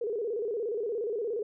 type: tone with vibrato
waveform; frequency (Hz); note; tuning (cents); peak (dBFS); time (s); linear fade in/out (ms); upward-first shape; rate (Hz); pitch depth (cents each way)
sine; 442.1; A4; +8; -29; 0.01-1.43; 5; square; 17; 120
effects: none